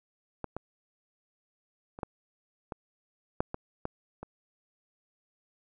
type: clicks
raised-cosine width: 1 ms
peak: -20 / -21 / -29 / -18 / -22 / -12 / -20 / -18 / -26 dBFS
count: 9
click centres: 0.443 / 0.566 / 1.989 / 2.032 / 2.722 / 3.405 / 3.544 / 3.854 / 4.23 s
effects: none